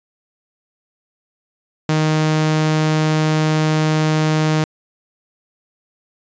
sawtooth tone, 155.56 Hz, D#3, in tune, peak -10 dBFS, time 1.89-4.64 s, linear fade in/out 2 ms, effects resampled to 16000 Hz

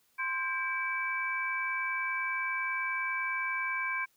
sine tone cluster, 1043 / 1592 / 2305 Hz, C6 / G6 / D7, -6 / +26 / -33 cents, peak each -36 / -35 / -33 dBFS, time 0.18-4.06 s, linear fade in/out 20 ms, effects white hiss -70 dBFS RMS until 4.16 s

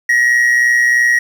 triangle tone with amplitude modulation, 1900 Hz, A#6, 33 cents sharp, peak -5 dBFS, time 0.09-1.19 s, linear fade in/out 5 ms, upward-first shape sine, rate 123 Hz, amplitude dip 50%, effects 7-bit

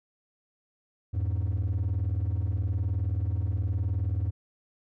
triangle beating tone pair, 84.5 / 103.5 Hz, E2 / G#2, +43 / -5 cents, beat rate 19 Hz, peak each -25 dBFS, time 1.13-4.31 s, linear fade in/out 20 ms, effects tanh soft clip ceiling -21 dBFS

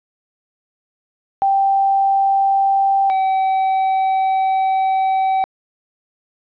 sine / triangle tone pair in turn, 784 / 765.2 Hz, G5 / G5, 0 / -42 cents, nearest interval unison, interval 42 cents, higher first, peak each -12 dBFS, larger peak neither, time 1.42-3.1 / 3.1-5.44 s, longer second, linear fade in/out 0 ms, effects resampled to 11025 Hz + 9-bit

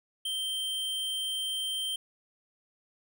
square tone, 3136 Hz, G7, in tune, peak -31 dBFS, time 0.25-1.96 s, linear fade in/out 5 ms, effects none

